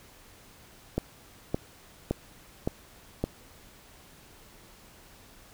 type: click train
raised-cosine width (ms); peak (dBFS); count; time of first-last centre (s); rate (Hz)
2; -13; 5; 0.98-3.24; 1.77
effects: pink hiss -54 dBFS RMS until 5.53 s